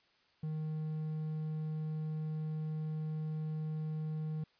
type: tone with hard clipping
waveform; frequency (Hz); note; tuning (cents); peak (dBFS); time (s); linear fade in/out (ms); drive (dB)
triangle; 155.56; D#3; 0; -36; 0.43-4.44; 5; 6
effects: white hiss -70 dBFS RMS until 4.59 s + resampled to 11025 Hz